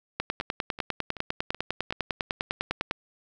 two click trains, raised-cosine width 0.3 ms, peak -23 / -11 dBFS, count 5 / 28, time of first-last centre 0.41-1.925 / 0.2-2.911 s, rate 2.64 / 9.96 Hz, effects none

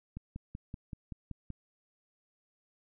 click train, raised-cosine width 5 ms, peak -28 dBFS, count 8, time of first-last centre 0.17-1.503 s, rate 5.25 Hz, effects none

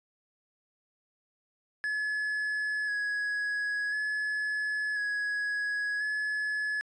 triangle tone with vibrato, 1689 Hz, G#6, 29 cents sharp, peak -27 dBFS, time 1.84-6.81 s, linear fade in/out 0 ms, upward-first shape square, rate 0.48 Hz, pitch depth 18 cents each way, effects resampled to 22050 Hz

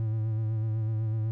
triangle tone with vibrato, 110 Hz, A2, in tune, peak -24 dBFS, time 0-1.31 s, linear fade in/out 0 ms, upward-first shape sine, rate 8 Hz, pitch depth 35 cents each way, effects none

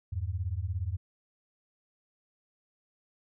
sine beating tone pair, 82.41 / 99.41 Hz, E2 / G2, 0 / +25 cents, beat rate 17 Hz, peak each -33 / -33 dBFS, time 0.12-0.97 s, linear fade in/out 10 ms, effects none

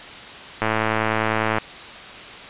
click train, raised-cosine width 0.5 ms, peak -5 dBFS, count 107, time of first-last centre 0.62-1.584 s, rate 110 Hz, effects white hiss -37 dBFS RMS until 2.49 s + resampled to 8000 Hz

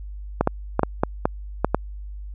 clicks, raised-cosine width 1 ms, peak -3 dBFS, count 8, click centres 0.41 / 0.474 / 0.794 / 0.833 / 1.035 / 1.255 / 1.646 / 1.746 s, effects added 50 Hz sine -32 dBFS peak until 2.34 s

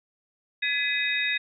sine tone cluster, 1692 / 2010 / 2522 / 3733 Hz, G#6 / B6 / D#7 / A#7, +32 / +30 / +23 / +2 cents, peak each -30 / -29 / -28 / -30 dBFS, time 0.62-1.38 s, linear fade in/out 10 ms, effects none

